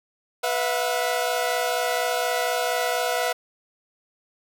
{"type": "chord", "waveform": "sawtooth", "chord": "B suspended fourth", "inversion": "none", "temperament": "equal with one note detuned", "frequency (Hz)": [493.9, 659.3, 723.5], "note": ["B4", "E5", "F#5"], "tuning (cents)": [0, 0, -39], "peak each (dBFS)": -23, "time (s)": [0.43, 3.33], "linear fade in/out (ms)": 10, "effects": []}